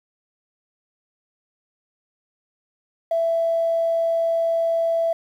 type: tone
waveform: triangle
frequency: 664 Hz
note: E5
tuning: 12 cents sharp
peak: -14 dBFS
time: 3.11-5.13 s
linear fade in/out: 5 ms
effects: tanh soft clip ceiling -16 dBFS + 9-bit